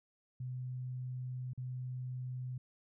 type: tone with dropouts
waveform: sine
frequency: 126.8 Hz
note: B2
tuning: 46 cents sharp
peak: -38 dBFS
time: 0.4-2.58 s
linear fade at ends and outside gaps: 5 ms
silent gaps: 1.534-1.576 s
effects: none